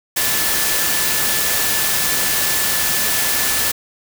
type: tone in noise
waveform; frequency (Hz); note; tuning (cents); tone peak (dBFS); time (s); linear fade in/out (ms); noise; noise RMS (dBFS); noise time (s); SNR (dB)
sine; 1743; A6; -17; -27; 0.16-3.72; 10; white; -18; 0.16-3.72; -12
effects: none